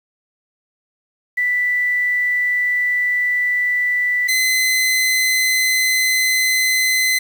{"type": "tone pair in turn", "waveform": ["sine", "sawtooth"], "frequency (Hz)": [1975.5, 2040], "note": ["B6", "C7"], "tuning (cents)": [0, -44], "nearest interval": "minor second", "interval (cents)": 56, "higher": "second", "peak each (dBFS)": [-15, -11], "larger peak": "second", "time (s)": [[1.37, 4.28], [4.28, 7.19]], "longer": "neither", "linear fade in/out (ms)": 10, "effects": ["7-bit"]}